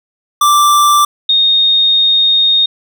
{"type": "tone pair in turn", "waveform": ["square", "sine"], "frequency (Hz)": [1174.7, 3700], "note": ["D6", "A#7"], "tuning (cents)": [0, -14], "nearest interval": "octave + minor sixth", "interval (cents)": 1986, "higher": "second", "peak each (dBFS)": -7, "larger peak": "neither", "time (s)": [[0.41, 1.05], [1.29, 2.66]], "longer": "second", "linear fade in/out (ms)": 5, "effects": []}